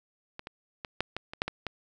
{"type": "clicks", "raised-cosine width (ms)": 0.3, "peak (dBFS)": [-23, -23, -20, -11, -17, -23, -10, -16, -17], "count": 9, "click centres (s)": [0.394, 0.471, 0.848, 1.006, 1.166, 1.335, 1.419, 1.48, 1.667], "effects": []}